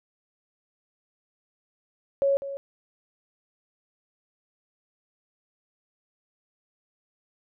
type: tone with echo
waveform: sine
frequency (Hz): 554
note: C#5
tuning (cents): -1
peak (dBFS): -19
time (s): 2.22-2.37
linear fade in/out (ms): 0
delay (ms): 200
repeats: 1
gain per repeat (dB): -12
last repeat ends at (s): 2.57
effects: none